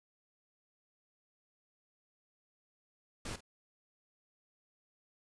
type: noise with echo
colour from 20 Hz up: pink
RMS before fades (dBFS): -41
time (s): 3.25-3.36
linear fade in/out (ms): 5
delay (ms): 47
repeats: 1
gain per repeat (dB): -15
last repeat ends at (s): 3.407
effects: resampled to 22050 Hz